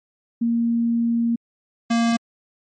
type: tone pair in turn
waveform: sine / square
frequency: 233.1 / 232.1 Hz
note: A#3 / A#3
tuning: 0 / -7 cents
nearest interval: unison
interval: 7 cents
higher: first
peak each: -17 dBFS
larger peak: neither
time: 0.41-1.36 / 1.9-2.17 s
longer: first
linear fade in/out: 10 ms
effects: MP3 32 kbps